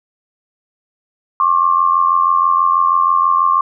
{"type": "tone pair together", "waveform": "sine", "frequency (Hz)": [1074.8, 1161], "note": ["C6", "D6"], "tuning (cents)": [46, -20], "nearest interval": "minor second", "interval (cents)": 134, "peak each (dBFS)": [-12, -14], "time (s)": [1.4, 3.61], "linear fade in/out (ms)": 2, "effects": []}